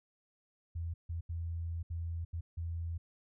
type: tone bursts at uneven times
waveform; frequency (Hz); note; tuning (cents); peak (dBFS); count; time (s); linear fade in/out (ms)
sine; 83.8; E2; +29; -35; 6; 0.75-0.94 / 1.09-1.21 / 1.29-1.83 / 1.9-2.25 / 2.33-2.41 / 2.57-2.98; 10
effects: none